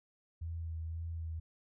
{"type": "tone with vibrato", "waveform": "sine", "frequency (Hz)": 82, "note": "E2", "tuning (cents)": -9, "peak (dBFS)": -37, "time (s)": [0.41, 1.4], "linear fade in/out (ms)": 10, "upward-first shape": "sine", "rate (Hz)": 1.9, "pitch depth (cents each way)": 25, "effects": []}